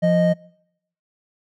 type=tone pair together; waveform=triangle; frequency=174.2 / 620.8 Hz; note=F3 / D#5; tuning=-4 / -4 cents; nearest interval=octave + minor seventh; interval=2200 cents; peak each=-15 dBFS; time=0.02-0.34 s; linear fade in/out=20 ms; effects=noise-tail reverb RT60 0.8 s tail -26 dB re dry